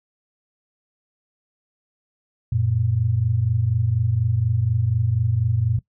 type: tone pair together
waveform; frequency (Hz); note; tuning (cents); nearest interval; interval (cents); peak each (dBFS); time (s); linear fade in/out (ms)
sine; 92.5 / 116.63; F#2 / A#2; 0 / +1; major third; 401; -23 / -19; 2.52-5.79; 5
effects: noise-tail reverb RT60 0.1 s tail -20 dB re dry